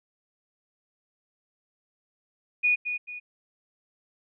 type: tone with echo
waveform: sine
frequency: 2461 Hz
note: D#7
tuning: 20 cents flat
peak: -19 dBFS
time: 2.63-2.76 s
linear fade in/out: 20 ms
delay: 220 ms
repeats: 2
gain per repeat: -8 dB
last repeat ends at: 3.2 s
effects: none